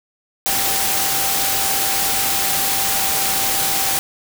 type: tone in noise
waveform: sine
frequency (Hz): 782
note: G5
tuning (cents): -4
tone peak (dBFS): -27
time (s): 0.46-3.99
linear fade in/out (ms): 0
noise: white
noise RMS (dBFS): -19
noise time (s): 0.46-3.99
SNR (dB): -11
effects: none